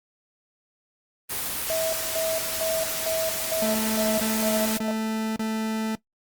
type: noise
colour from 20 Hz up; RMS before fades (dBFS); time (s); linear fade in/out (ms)
white; -29; 1.29-4.79; 20
type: tone with tremolo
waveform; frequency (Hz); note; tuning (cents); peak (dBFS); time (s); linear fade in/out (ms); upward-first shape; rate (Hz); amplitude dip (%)
sine; 647; E5; -32; -24; 1.7-4.91; 0; square; 2.2; 75
type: tone bursts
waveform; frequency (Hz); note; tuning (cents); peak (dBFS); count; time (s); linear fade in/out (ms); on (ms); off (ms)
40% pulse; 220; A3; 0; -24; 4; 3.62-5.953; 2; 560; 31
effects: noise-tail reverb RT60 0.1 s tail -18 dB re dry + Opus 32 kbps